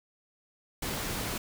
pink noise, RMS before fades -34 dBFS, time 0.82-1.38 s, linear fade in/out 5 ms, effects none

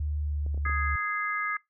sine tone with pitch glide, 74.5 to 72.13 Hz, D2 to D2, +25 to -31 cents, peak -27 dBFS, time 0-0.96 s, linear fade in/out 5 ms, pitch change -56 cents, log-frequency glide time 0.17-0.63 s
clicks, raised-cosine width 2 ms, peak -33 dBFS, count 5, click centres 0.464 / 0.545 / 0.576 / 0.663 / 0.696 s
harmonic tone, 415.3 Hz, G#4, in tune, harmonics 3 / 4 / 5, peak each -31 / -32 / -33 dBFS, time 0.65-1.57 s, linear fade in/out 5 ms
effects noise-tail reverb RT60 0.2 s tail -24 dB re dry

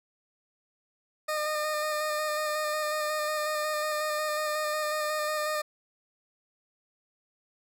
20% pulse tone with vibrato, 609 Hz, D#5, 37 cents flat, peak -23 dBFS, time 1.28-5.62 s, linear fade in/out 10 ms, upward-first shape square, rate 5.5 Hz, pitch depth 15 cents each way, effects none

